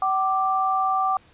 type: tone pair together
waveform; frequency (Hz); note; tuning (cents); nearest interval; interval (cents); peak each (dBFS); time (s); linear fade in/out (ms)
sine; 761.4 / 1178; F#5 / D6; +49 / +5; minor sixth; 756; -22; 0.02-1.17; 2
effects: pink hiss -55 dBFS RMS until 1.33 s + resampled to 8000 Hz